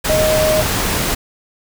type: tone in noise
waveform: sine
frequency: 622.3 Hz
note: D#5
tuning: in tune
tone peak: -13 dBFS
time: 0.09-0.62 s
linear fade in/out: 10 ms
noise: pink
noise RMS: -18 dBFS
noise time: 0.04-1.15 s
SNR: +2 dB
effects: none